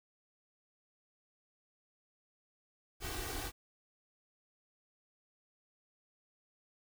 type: noise with comb filter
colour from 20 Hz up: pink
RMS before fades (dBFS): -40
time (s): 3-3.52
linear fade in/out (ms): 50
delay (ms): 2.6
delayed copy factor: +0.8
effects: none